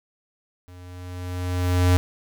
square tone with level ramp, 89.9 Hz, F#2, 49 cents flat, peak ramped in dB -43 to -14 dBFS, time 0.68-1.97 s, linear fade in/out 0 ms, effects none

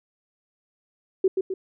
sine tone with echo, 378.9 Hz, F#4, 41 cents sharp, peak -15 dBFS, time 1.24-1.28 s, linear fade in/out 5 ms, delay 130 ms, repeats 2, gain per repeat -5 dB, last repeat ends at 1.54 s, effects none

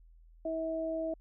sine tone pair together, 322.7 / 646 Hz, E4 / E5, -37 / -35 cents, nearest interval octave, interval 1202 cents, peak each -37 / -33 dBFS, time 0.45-1.14 s, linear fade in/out 5 ms, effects added 41 Hz sine -55 dBFS peak until 1.2 s

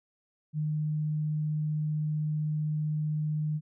sine tone, 152.6 Hz, D#3, 33 cents flat, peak -27 dBFS, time 0.53-3.61 s, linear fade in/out 50 ms, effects none

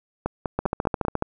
two click trains, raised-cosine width 1 ms, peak -10 / -9 dBFS, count 5 / 10, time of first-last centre 0.26-1.051 / 0.59-1.224 s, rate 5.06 / 14.2 Hz, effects none

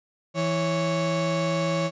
35% pulse tone pair together, 164.81 / 554.4 Hz, E3 / C#5, 0 / 0 cents, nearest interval octave + major sixth, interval 2100 cents, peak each -24 dBFS, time 0.34-1.91 s, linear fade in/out 50 ms, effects resampled to 16000 Hz

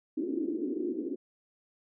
white band-pass noise, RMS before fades -33 dBFS, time 0.17-1.16 s, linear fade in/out 10 ms, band 270 to 350 Hz, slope 48 dB/octave, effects none

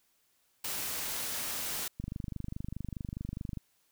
white noise, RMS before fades -36 dBFS, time 0.64-1.88 s, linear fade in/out 5 ms
click train, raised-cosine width 5 ms, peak -25 dBFS, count 40, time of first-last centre 2-3.573 s, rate 24.8 Hz
effects white hiss -72 dBFS RMS until 3.91 s

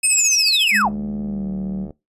sawtooth tone with tremolo, 2569 Hz, E7, 45 cents flat, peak -15 dBFS, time 0.03-0.82 s, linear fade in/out 5 ms, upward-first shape sine, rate 14 Hz, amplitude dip 80%
sine linear sweep, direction down, 8930 to 587.3 Hz, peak -14 dBFS, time 0.03-0.89 s, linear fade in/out 20 ms
sine tone with pitch glide, 207.7 to 191.57 Hz, G#3 to G3, 0 to -40 cents, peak -23 dBFS, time 0.71-1.88 s, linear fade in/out 50 ms, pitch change -140 cents, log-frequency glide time 1.22-1.5 s
click train, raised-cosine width 2 ms, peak -22 dBFS, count 81, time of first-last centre 0.85-1.907 s, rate 75.7 Hz
effects noise-tail reverb RT60 0.2 s tail -20 dB re dry + resampled to 32000 Hz

